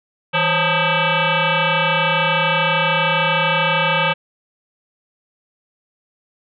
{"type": "tone with frequency modulation", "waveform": "sine", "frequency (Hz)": 871, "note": "A5", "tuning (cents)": -18, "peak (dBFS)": -14, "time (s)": [0.33, 4.14], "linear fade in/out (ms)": 20, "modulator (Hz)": 355, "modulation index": 6.3, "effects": []}